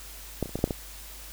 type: clicks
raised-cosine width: 2 ms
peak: -13 / -24 / -30 / -15 / -24 / -7 / -28 / -15 dBFS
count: 8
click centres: 0.427 / 0.458 / 0.493 / 0.556 / 0.59 / 0.641 / 0.676 / 0.708 s
effects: added 50 Hz sine -45 dBFS peak until 1.32 s + white hiss -45 dBFS RMS until 1.32 s